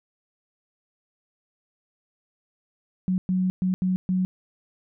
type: tone bursts at uneven times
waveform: sine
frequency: 185 Hz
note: F#3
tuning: in tune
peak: -20 dBFS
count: 5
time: 3.08-3.18 / 3.29-3.5 / 3.62-3.74 / 3.82-3.96 / 4.09-4.25 s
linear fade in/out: 0 ms
effects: none